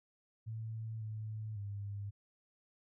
sine tone with pitch steps, 111.4 / 108.5 / 101.1 Hz, A2 / A2 / G#2, +22 / -24 / -46 cents, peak -39 dBFS, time 0.46-2.11 s, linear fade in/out 20 ms, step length 550 ms, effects none

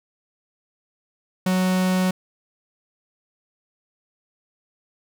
45% pulse tone, 185 Hz, F#3, in tune, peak -18 dBFS, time 1.46-2.11 s, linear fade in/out 5 ms, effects none

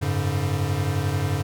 square chord, F# suspended second, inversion none, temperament equal with one note detuned, 92.5 / 103.83 / 141.67 Hz, F#2 / G#2 / C#3, 0 / 0 / +38 cents, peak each -27 dBFS, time 0.01-1.43 s, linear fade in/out 20 ms, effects none

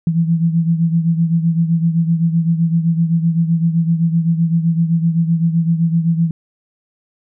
sine beating tone pair, 164.81 / 172.61 Hz, E3 / F3, 0 / -20 cents, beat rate 7.8 Hz, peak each -13 / -19 dBFS, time 0.07-6.31 s, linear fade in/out 2 ms, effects none

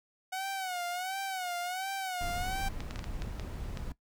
sawtooth tone with vibrato, 740 Hz, F#5, in tune, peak -30 dBFS, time 0.32-2.69 s, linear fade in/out 10 ms, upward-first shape sine, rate 1.4 Hz, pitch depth 96 cents each way
brown noise, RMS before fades -38 dBFS, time 2.21-3.92 s, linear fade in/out 2 ms
clicks, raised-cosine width 0.2 ms, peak -24 dBFS, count 8, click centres 2.805 / 2.909 / 2.959 / 2.992 / 3.042 / 3.221 / 3.397 / 3.773 s
effects noise-tail reverb RT60 0.1 s tail -18 dB re dry

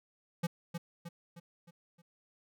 square tone with echo, 170.8 Hz, F3, 38 cents flat, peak -30 dBFS, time 0.43-0.47 s, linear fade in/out 10 ms, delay 310 ms, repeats 5, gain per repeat -6 dB, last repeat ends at 2.02 s, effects none

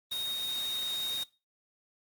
sine tone in noise, 3729 Hz, A#7, in tune, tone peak -31 dBFS, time 0.11-1.24 s, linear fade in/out 10 ms, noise white, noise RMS -42 dBFS, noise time 0.11-1.24 s, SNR +8 dB, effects noise-tail reverb RT60 0.3 s tail -22 dB re dry + Opus 24 kbps

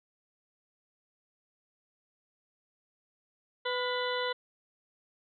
harmonic tone with a mistuned harmonic, 497.9 Hz, B4, 14 cents sharp, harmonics 1 / 2 / 3 / 4 / 6 / 7 / 8, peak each -33 / -36 / -38 / -39 / -41 / -41 / -42 dBFS, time 3.65-4.33 s, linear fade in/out 10 ms, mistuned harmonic 3, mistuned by -53 cents, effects none

